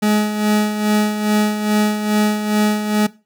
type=tone with tremolo; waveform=40% pulse; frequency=211 Hz; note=G#3; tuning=28 cents sharp; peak=-11 dBFS; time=0.02-3.07 s; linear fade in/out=10 ms; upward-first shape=sine; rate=2.4 Hz; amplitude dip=60%; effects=noise-tail reverb RT60 0.3 s tail -20 dB re dry